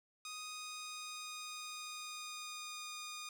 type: tone with pitch glide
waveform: 10% pulse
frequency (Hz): 1244.5 to 1225.2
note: D#6 to D#6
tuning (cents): 0 to -27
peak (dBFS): -36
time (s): 0.25-3.29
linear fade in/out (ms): 2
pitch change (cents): -27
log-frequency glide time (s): 0.44-2.9
effects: none